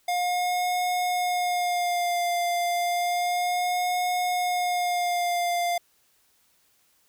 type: tone with vibrato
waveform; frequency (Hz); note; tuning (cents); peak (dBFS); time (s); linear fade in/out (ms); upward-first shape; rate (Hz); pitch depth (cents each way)
square; 710; F5; +28; -24; 0.08-5.78; 5; sine; 0.31; 29
effects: white hiss -65 dBFS RMS until 7.08 s